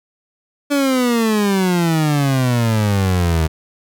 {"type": "exponential sweep", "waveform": "30% pulse", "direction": "down", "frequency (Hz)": [290, 77.78], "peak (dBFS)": -11, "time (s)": [0.7, 3.48], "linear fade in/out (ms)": 20, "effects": []}